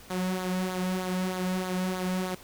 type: tone with flanger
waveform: sawtooth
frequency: 184.3 Hz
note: F#3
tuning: 7 cents flat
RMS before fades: -30 dBFS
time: 0.1-2.35 s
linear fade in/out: 5 ms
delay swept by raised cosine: 0.36 to 2.96 ms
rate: 3.2 Hz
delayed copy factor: -0.55
effects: pink hiss -50 dBFS RMS until 2.43 s